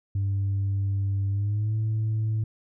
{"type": "tone with pitch glide", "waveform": "sine", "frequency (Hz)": [98.6, 109.4], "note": ["G2", "A2"], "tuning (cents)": [11, -9], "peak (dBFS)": -21, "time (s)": [0.15, 2.44], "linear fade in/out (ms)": 5, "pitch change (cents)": 180, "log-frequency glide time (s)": [1.29, 1.76], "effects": ["tanh soft clip ceiling -21 dBFS"]}